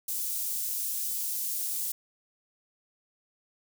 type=high-pass noise; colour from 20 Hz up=white; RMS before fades=-32 dBFS; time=0.08-1.92 s; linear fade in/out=5 ms; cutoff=7500 Hz; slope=12 dB/octave; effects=none